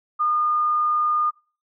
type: tone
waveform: sine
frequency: 1218 Hz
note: D#6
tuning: 37 cents flat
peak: -18 dBFS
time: 0.19-1.31 s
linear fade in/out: 20 ms
effects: noise-tail reverb RT60 0.4 s tail -24 dB re dry